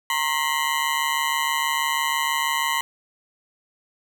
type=ring-modulated tone; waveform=20% pulse; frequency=1000 Hz; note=B5; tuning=21 cents sharp; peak=-13 dBFS; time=0.1-2.81 s; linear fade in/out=0 ms; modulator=73.1 Hz; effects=none